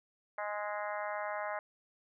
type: harmonic tone with a mistuned harmonic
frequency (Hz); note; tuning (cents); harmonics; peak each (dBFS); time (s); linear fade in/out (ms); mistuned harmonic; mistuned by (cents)
207.7; G#3; 0; 3 / 4 / 5 / 6 / 7 / 8 / 9 / 10; -39 / -41 / -43 / -45 / -46 / -47 / -48 / -49; 0.38-1.59; 2; 6; +16
effects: none